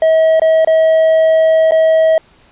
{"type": "tone with dropouts", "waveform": "triangle", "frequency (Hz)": 641, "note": "E5", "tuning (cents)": -49, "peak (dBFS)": -5, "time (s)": [0.02, 2.18], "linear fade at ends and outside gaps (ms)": 2, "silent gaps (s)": [[0.397, 0.418], [0.648, 0.673], [1.71, 1.719]], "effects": ["pink hiss -48 dBFS RMS until 2.51 s", "resampled to 8000 Hz"]}